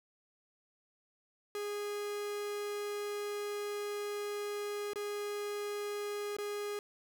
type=tone with dropouts; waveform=45% pulse; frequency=412.3 Hz; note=G#4; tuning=13 cents flat; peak=-36 dBFS; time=1.55-6.79 s; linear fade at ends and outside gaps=1 ms; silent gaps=4.934-4.958 / 6.367-6.385 s; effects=none